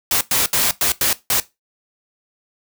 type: noise bursts at uneven times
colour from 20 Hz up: white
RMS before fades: -17 dBFS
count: 6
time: 0.11-0.21 / 0.31-0.46 / 0.53-0.71 / 0.81-0.92 / 1.01-1.13 / 1.3-1.4 s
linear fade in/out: 2 ms
effects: noise-tail reverb RT60 0.2 s tail -17 dB re dry